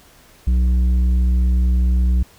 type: tone with tanh clipping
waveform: sine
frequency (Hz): 61.9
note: B1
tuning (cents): +5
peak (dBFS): -14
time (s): 0.47-2.23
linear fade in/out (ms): 5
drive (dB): 7
effects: pink hiss -49 dBFS RMS until 2.38 s